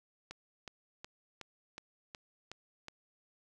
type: click train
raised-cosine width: 0.2 ms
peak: -27 dBFS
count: 8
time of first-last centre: 0.31-2.884 s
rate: 2.72 Hz
effects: none